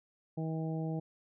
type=harmonic tone; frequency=160 Hz; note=D#3; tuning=49 cents sharp; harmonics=1 / 2 / 3 / 4 / 5; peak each=-34 / -40 / -44 / -46 / -48 dBFS; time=0.37-1 s; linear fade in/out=10 ms; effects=none